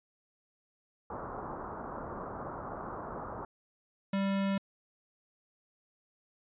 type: low-pass noise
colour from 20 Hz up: white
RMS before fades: -41 dBFS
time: 1.1-3.45 s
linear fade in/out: 2 ms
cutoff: 1300 Hz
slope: 48 dB/octave
type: tone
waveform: square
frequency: 196 Hz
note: G3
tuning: in tune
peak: -29 dBFS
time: 4.13-4.58 s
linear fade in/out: 5 ms
effects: resampled to 8000 Hz